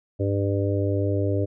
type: harmonic tone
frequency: 99.7 Hz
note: G2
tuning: 30 cents sharp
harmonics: 1 / 3 / 4 / 5 / 6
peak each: -23 / -28 / -29 / -30 / -31 dBFS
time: 0.19-1.46 s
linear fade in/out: 20 ms
effects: none